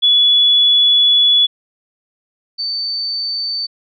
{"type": "tone pair in turn", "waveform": "sine", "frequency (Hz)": [3412, 4554], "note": ["G#7", "C#8"], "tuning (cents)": [46, 46], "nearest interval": "perfect fourth", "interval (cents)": 500, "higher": "second", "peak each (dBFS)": [-8, -18], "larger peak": "first", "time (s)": [[0.02, 1.47], [2.58, 3.67]], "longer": "first", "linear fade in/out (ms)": 20, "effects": []}